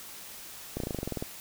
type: slowing click train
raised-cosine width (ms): 2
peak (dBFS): -19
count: 12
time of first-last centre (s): 0.77-1.225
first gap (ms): 32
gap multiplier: 1.05
effects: white hiss -45 dBFS RMS until 1.4 s